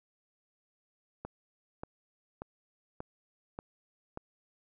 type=click train; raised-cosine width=1 ms; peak=-25 dBFS; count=6; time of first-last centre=1.25-4.174 s; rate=1.71 Hz; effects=none